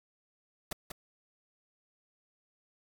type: noise with echo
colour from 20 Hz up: pink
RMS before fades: -36 dBFS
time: 0.71-0.73 s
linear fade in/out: 5 ms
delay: 190 ms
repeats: 1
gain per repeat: -6 dB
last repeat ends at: 0.92 s
effects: none

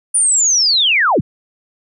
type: linear sweep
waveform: sine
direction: down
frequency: 9560 to 58.27 Hz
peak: -10 dBFS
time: 0.14-1.21 s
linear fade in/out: 10 ms
effects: none

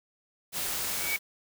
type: noise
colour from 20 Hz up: white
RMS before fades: -32 dBFS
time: 0.52-1.19 s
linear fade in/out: 50 ms
type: tone with exponential growth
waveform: sine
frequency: 2260 Hz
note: C#7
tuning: 33 cents sharp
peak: -25 dBFS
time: 0.8-1.16 s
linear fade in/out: 0 ms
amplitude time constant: 77 ms
effects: none

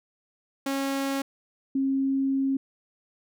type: tone pair in turn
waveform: sawtooth / sine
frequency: 273.6 / 270.1 Hz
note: C#4 / C#4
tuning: -23 / -45 cents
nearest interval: unison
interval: 22 cents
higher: first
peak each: -22 dBFS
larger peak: neither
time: 0.66-1.22 / 1.75-2.57 s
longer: second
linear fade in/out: 5 ms
effects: none

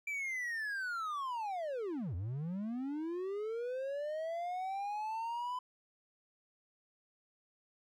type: linear two-way sweep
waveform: triangle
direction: down then up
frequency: 2349 to 81.2 to 1009 Hz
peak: -34 dBFS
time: 0.07-5.59 s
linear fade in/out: 5 ms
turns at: 2.15 s
effects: none

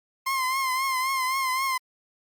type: tone with vibrato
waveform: 30% pulse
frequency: 1050 Hz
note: C6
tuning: 6 cents sharp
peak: -21 dBFS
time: 0.26-1.78 s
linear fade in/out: 10 ms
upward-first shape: triangle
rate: 3.8 Hz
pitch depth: 64 cents each way
effects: Opus 48 kbps

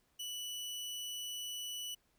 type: tone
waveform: sawtooth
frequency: 2960 Hz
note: F#7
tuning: in tune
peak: -37 dBFS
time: 0.19-1.95 s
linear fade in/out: 10 ms
effects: pink hiss -75 dBFS RMS until 2.18 s

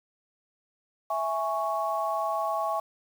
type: chord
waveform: sine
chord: C# minor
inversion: first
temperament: equal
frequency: 659.3 / 830.6 / 1108.7 Hz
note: E5 / G#5 / C#6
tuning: 0 / 0 / 0 cents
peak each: -30 / -31 / -30 dBFS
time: 1.1-2.8 s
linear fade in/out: 5 ms
effects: 8-bit

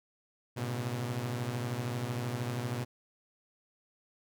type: tone cluster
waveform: sawtooth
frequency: 104.8 / 121 / 133.9 Hz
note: G#2 / B2 / C3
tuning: +16 / -35 / +40 cents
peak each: -39 / -30 / -37 dBFS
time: 0.56-2.85 s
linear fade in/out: 20 ms
effects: none

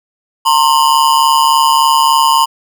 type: ring-modulated tone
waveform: square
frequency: 987.8 Hz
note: B5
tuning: in tune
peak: -5 dBFS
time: 0.45-2.46 s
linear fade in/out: 20 ms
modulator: 71.7 Hz
effects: none

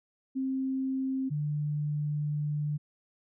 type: tone pair in turn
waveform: sine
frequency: 264.6 / 148.5 Hz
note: C4 / D3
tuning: +20 / +20 cents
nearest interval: minor seventh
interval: 1000 cents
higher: first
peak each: -28 dBFS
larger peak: neither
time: 0.35-1.3 / 1.3-2.78 s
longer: second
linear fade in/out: 20 ms
effects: none

